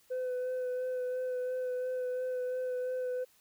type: tone with vibrato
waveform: sine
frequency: 505 Hz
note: B4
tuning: 39 cents sharp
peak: -29 dBFS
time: 0.1-3.25 s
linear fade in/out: 20 ms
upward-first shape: sine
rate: 2.9 Hz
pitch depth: 18 cents each way
effects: tanh soft clip ceiling -31 dBFS + white hiss -66 dBFS RMS until 3.4 s